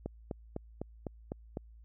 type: click train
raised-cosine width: 2 ms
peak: -23 dBFS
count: 7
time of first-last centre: 0.06-1.571 s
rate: 3.97 Hz
effects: added 56 Hz sine -52 dBFS peak until 1.84 s